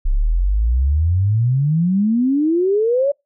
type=exponential sweep; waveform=sine; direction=up; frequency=31.93 to 580 Hz; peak=-13 dBFS; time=0.05-3.12 s; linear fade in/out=10 ms; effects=noise-tail reverb RT60 0.2 s tail -26 dB re dry